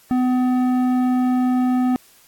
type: tone with low-pass filter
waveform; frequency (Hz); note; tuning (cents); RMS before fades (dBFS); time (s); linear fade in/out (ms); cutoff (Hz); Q
square; 252.1; B3; +36; -18; 0.11-1.96; 0; 1000; 0.65
effects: white hiss -52 dBFS RMS until 2.27 s + AAC 64 kbps